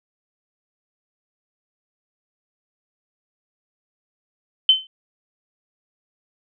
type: tone with exponential decay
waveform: sine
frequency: 3069 Hz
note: G7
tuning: 37 cents flat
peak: -6 dBFS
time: 4.69-4.87 s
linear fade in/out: 2 ms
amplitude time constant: 38 ms
effects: none